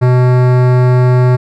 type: tone with hard clipping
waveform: sine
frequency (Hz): 125.4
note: B2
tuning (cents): +27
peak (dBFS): -8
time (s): 0.01-1.37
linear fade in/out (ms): 20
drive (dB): 18
effects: none